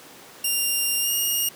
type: tone with pitch glide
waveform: 5% pulse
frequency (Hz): 2794 to 2846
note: F7 to F7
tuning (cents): 0 to +32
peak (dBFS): -13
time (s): 0.44-1.49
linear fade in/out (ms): 5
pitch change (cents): +32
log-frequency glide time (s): 1-1.12
effects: pink hiss -45 dBFS RMS until 1.55 s + high-pass 200 Hz 12 dB/octave